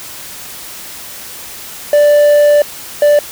triangle tone pair in turn, 587.3 / 587.3 Hz, D5 / D5, 0 / 0 cents, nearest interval unison, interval 0 cents, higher neither, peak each -3 dBFS, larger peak neither, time 1.93-2.62 / 3.02-3.19 s, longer first, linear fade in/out 2 ms, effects white hiss -29 dBFS RMS until 3.31 s

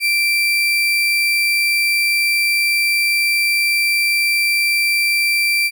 35% pulse tone, 2349 Hz, D7, in tune, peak -12 dBFS, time 0-5.71 s, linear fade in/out 50 ms, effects none

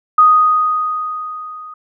sine tone with level ramp, 1244.5 Hz, D#6, in tune, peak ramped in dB -4 to -30 dBFS, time 0.18-1.74 s, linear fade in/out 5 ms, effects none

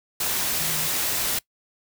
sine tone in noise, 158.1 Hz, D#3, 28 cents sharp, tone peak -36 dBFS, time 0.6-0.87 s, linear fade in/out 5 ms, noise white, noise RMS -25 dBFS, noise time 0.2-1.39 s, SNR -14 dB, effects noise-tail reverb RT60 0.1 s tail -22 dB re dry

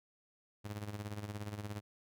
sawtooth tone with tremolo, 103.83 Hz, G#2, in tune, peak -34 dBFS, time 0.64-1.81 s, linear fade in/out 20 ms, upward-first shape sine, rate 17 Hz, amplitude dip 70%, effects none

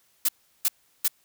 blue noise bursts, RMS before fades -22 dBFS, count 3, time 0.25-1.081 s, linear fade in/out 5 ms, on 37 ms, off 360 ms, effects white hiss -65 dBFS RMS until 1.24 s

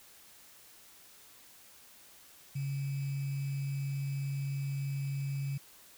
sine tone with sample-and-hold, 138.59 Hz, C#3, in tune, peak -32 dBFS, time 2.55-5.58 s, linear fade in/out 10 ms, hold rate 2450 Hz, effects white hiss -57 dBFS RMS until 5.97 s

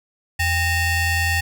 35% pulse ring-modulated tone, 880 Hz, A5, in tune, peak -13 dBFS, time 0.39-1.41 s, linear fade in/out 10 ms, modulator 965 Hz, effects none

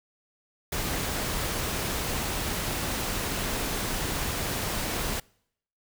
pink noise, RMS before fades -30 dBFS, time 0.72-5.2 s, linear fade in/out 5 ms, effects noise-tail reverb RT60 0.7 s tail -26 dB re dry

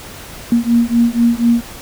sine beating tone pair, 233.1 / 237.2 Hz, A#3 / A#3, 0 / +30 cents, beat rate 4.1 Hz, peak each -13 dBFS, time 0.52-1.61 s, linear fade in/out 2 ms, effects pink hiss -33 dBFS RMS until 1.81 s

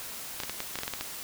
clicks, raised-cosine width 0.2 ms, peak -15 dBFS, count 10, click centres 0.402 / 0.435 / 0.496 / 0.604 / 0.756 / 0.788 / 0.834 / 0.879 / 0.937 / 1.01 s, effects white hiss -40 dBFS RMS until 1.23 s

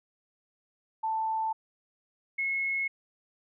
sine tone pair in turn, 884 / 2177 Hz, A5 / C#7, +8 / -32 cents, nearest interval octave + major third, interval 1560 cents, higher second, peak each -27 / -27 dBFS, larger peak neither, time 1.03-1.53 / 2.38-2.88 s, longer neither, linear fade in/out 10 ms, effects none

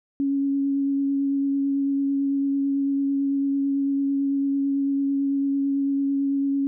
sine tone with vibrato, 277.2 Hz, C#4, in tune, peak -20 dBFS, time 0.2-6.67 s, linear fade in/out 0 ms, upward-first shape triangle, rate 9 Hz, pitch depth 14 cents each way, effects none

